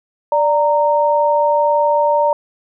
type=tone pair together; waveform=sine; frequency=587.3 / 925.4 Hz; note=D5 / A#5; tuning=0 / -13 cents; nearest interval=minor sixth; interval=787 cents; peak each=-14 dBFS; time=0.32-2.33 s; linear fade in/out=2 ms; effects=none